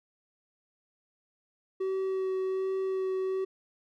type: tone with vibrato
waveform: triangle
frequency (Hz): 379.6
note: F#4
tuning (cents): +44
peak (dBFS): -26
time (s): 1.8-3.45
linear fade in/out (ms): 10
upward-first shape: sine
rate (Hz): 1.3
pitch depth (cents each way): 11
effects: none